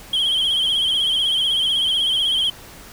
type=tone with vibrato; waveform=sine; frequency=3183 Hz; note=G7; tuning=26 cents sharp; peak=-14 dBFS; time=0.13-2.5 s; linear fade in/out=5 ms; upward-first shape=sine; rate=16 Hz; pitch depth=71 cents each way; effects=tanh soft clip ceiling -15 dBFS + pink hiss -41 dBFS RMS until 2.92 s